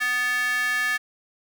square tone with high-pass filter, 248 Hz, B3, 7 cents sharp, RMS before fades -24 dBFS, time 0-0.98 s, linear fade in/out 20 ms, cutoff 1700 Hz, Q 5.3, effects none

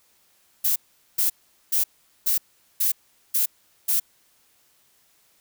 violet noise bursts, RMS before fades -21 dBFS, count 7, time 0.64-4 s, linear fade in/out 10 ms, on 120 ms, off 420 ms, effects white hiss -62 dBFS RMS until 5.4 s

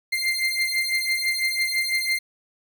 30% pulse beating tone pair, 2093 / 2099 Hz, C7 / C7, 0 / +5 cents, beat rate 6 Hz, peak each -22 dBFS, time 0.12-2.19 s, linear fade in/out 10 ms, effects none

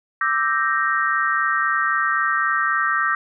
sine chord, E half-diminished seventh, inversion third, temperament equal, 1174.7 / 1318.5 / 1568 / 1864.7 Hz, D6 / E6 / G6 / Bb6, 0 / 0 / 0 / 0 cents, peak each -23 dBFS, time 0.21-3.15 s, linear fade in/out 2 ms, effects none

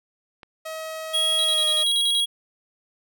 clicks, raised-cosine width 0.3 ms, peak -26 dBFS, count 2, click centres 0.432 / 1.324 s
sawtooth tone with pitch glide, 637 to 619.6 Hz, D#5 to D#5, +41 to -7 cents, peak -27 dBFS, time 0.65-1.84 s, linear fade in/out 10 ms, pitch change -48 cents, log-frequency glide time 1.43-1.67 s
square tone, 3300 Hz, G#7, 12 cents flat, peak -20 dBFS, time 1.13-2.26 s, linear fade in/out 20 ms
sine tone bursts, 3852 Hz, B7, 44 cents flat, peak -25 dBFS, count 9, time 1.39-2.201 s, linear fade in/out 0 ms, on 51 ms, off 44 ms
effects none

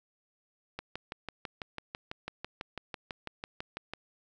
click train, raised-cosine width 0.3 ms, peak -21 dBFS, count 20, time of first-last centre 0.79-3.936 s, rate 6.04 Hz, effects none

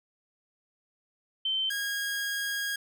sine / sawtooth tone pair in turn, 3096 / 1636.1 Hz, G7 / G#6, -22 / -26 cents, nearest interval major seventh, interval 1104 cents, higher first, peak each -26 dBFS, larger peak neither, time 1.45-1.7 / 1.7-2.76 s, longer second, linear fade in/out 5 ms, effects none

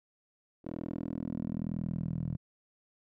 10% pulse tone with band-pass filter sweep, 40.94 Hz, E1, 11 cents flat, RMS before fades -36 dBFS, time 0.64-2.37 s, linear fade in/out 20 ms, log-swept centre 360 to 140 Hz, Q 2.3, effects none

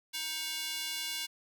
square tone with high-pass filter, 314.7 Hz, D#4, 20 cents sharp, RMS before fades -37 dBFS, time 0.13-1.27 s, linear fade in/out 20 ms, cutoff 3000 Hz, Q 1.3, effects none

